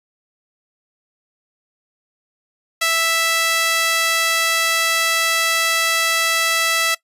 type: tone with high-pass filter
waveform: sawtooth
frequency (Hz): 659.3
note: E5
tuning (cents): 0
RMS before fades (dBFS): -18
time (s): 2.81-6.95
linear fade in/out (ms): 10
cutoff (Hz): 1700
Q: 0.91
effects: noise-tail reverb RT60 0.1 s tail -20 dB re dry + resampled to 32000 Hz